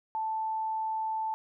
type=tone; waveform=sine; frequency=880 Hz; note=A5; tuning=in tune; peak=-29 dBFS; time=0.15-1.34 s; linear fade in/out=0 ms; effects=none